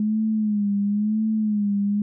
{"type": "tone with vibrato", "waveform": "sine", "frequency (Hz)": 210, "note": "G#3", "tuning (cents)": 19, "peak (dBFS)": -19, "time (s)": [0, 2.02], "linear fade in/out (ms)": 2, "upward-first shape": "sine", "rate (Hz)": 0.98, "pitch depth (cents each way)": 73, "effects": []}